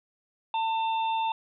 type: harmonic tone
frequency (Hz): 896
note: A5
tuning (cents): +31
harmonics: 1 / 3 / 4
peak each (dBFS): -25 / -39 / -39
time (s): 0.54-1.32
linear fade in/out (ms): 2
effects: none